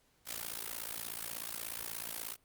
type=noise with amplitude modulation; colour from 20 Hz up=white; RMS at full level=-37 dBFS; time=0.25-2.37 s; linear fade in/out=50 ms; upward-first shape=sine; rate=56.6 Hz; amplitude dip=95%; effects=pink hiss -71 dBFS RMS until 2.44 s + Opus 48 kbps